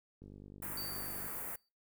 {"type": "click train", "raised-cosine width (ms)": 3, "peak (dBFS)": -39, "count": 53, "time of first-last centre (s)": [0.22, 1.264], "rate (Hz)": 49.8}
{"type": "band-stop noise", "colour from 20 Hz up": "white", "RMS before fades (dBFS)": -42, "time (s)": [0.62, 1.56], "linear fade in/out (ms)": 5, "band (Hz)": [1900, 10000], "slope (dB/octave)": 24}
{"type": "tone with exponential decay", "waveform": "sine", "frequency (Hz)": 4612, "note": "D8", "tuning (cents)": -32, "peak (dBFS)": -40, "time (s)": [0.77, 1.69], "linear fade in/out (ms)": 5, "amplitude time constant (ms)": 200}
{"effects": ["noise-tail reverb RT60 0.3 s tail -26 dB re dry"]}